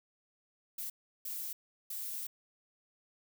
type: noise bursts at uneven times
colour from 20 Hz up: violet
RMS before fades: -40 dBFS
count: 3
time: 0.78-0.9 / 1.25-1.53 / 1.9-2.27 s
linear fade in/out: 5 ms
effects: none